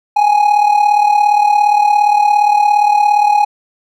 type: tone with amplitude modulation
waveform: triangle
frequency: 830.6 Hz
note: G#5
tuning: in tune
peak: -3 dBFS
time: 0.16-3.45 s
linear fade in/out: 10 ms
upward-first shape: sine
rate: 37.3 Hz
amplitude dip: 65%
effects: none